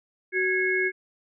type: tone cluster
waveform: sine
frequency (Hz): 373.3 / 1656 / 2178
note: F#4 / G#6 / C#7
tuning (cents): +15 / -5 / -31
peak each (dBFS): -26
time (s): 0.32-0.92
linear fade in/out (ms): 50
effects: none